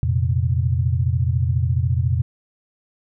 sine chord, F suspended fourth, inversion none, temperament equal with one note detuned, 86.65 / 116.54 / 130.81 Hz, F2 / Bb2 / C3, -13 / 0 / 0 cents, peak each -20 / -21 / -22 dBFS, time 0.03-2.22 s, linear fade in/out 0 ms, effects none

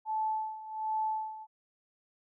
sine tone with tremolo, 871 Hz, A5, 18 cents flat, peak -28 dBFS, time 0.05-1.47 s, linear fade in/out 50 ms, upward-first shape sine, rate 1.3 Hz, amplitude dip 80%, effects none

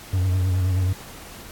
triangle tone with vibrato, 92.5 Hz, F#2, in tune, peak -16 dBFS, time 0.13-0.93 s, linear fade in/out 5 ms, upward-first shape sine, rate 9.4 Hz, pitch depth 48 cents each way, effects pink hiss -41 dBFS RMS until 1.51 s + AAC 64 kbps

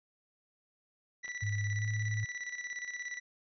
45% pulse tone with tremolo, 1963 Hz, B6, 11 cents flat, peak -36 dBFS, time 1.23-3.2 s, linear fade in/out 20 ms, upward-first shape square, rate 17 Hz, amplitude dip 60%
clicks, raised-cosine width 0.3 ms, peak -39 / -34 dBFS, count 2, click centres 1.246 / 1.28 s
sine tone with pitch glide, 103.83 to 107.43 Hz, G#2 to A2, 0 to -41 cents, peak -31 dBFS, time 1.42-2.25 s, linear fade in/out 10 ms, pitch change +59 cents, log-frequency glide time 1.74-1.85 s
effects resampled to 16000 Hz

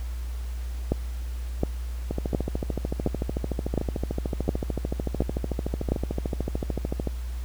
two click trains, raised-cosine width 2 ms, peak -14 / -9 dBFS, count 68 / 8, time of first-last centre 2.11-7.073 / 0.92-5.92 s, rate 13.5 / 1.4 Hz, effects added 60 Hz sine -29 dBFS peak until 7.44 s + pink hiss -49 dBFS RMS until 7.44 s

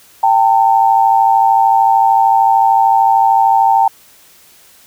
sine tone pair together, 786.7 / 900 Hz, G5 / A5, +6 / +39 cents, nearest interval major second, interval 233 cents, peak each -10 dBFS, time 0.23-3.88 s, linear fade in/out 5 ms, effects white hiss -45 dBFS RMS until 4.86 s

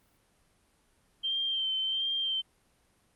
sine tone with vibrato, 3136 Hz, G7, in tune, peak -28 dBFS, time 1.23-2.42 s, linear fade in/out 20 ms, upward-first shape sine, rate 1.4 Hz, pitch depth 29 cents each way, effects pink hiss -68 dBFS RMS until 3.15 s + Opus 32 kbps

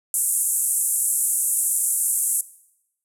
pink band-pass noise, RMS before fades -22 dBFS, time 0.14-2.41 s, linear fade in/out 2 ms, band 8000 to 12000 Hz, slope 48 dB/octave, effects noise-tail reverb RT60 0.8 s tail -18 dB re dry

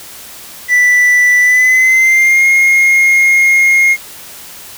triangle tone with pitch glide, 1975.5 to 2142 Hz, B6 to C7, 0 to +40 cents, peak -4 dBFS, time 0.68-3.97 s, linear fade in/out 50 ms, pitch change +140 cents, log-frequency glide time 1.4-2.46 s, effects white hiss -32 dBFS RMS until 4.77 s

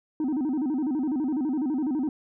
sine tone with vibrato, 281.2 Hz, C#4, 25 cents sharp, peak -21 dBFS, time 0.2-2.09 s, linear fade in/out 2 ms, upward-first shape square, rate 12 Hz, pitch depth 170 cents each way, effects tanh soft clip ceiling -23 dBFS

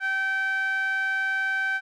sawtooth tone with band-pass filter, 773 Hz, G5, 24 cents flat, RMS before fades -26 dBFS, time 0-1.81 s, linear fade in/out 50 ms, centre 1700 Hz, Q 9.7, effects none

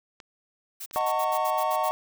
clicks, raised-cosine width 0.2 ms, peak -27 dBFS, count 3, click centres 0.202 / 0.911 / 1.01 s
blue noise bursts, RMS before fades -37 dBFS, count 9, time 0.8-1.894 s, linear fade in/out 10 ms, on 62 ms, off 67 ms
triangle chord, D# half-diminished seventh, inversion none, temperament equal with one note detuned, 622.3 / 740 / 901.1 / 1108.7 Hz, D#5 / F#5 / A5 / C#6, 0 / 0 / +41 / 0 cents, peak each -27 dBFS, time 0.96-1.91 s, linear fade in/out 0 ms
effects none

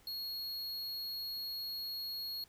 square tone, 4312 Hz, C#8, 49 cents flat, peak -39 dBFS, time 0.07-2.44 s, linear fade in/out 2 ms, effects pink hiss -65 dBFS RMS until 2.48 s

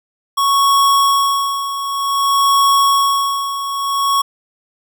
square tone with tremolo, 1108.7 Hz, C#6, in tune, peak -10 dBFS, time 0.37-4.22 s, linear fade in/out 10 ms, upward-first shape sine, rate 0.54 Hz, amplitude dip 70%, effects none

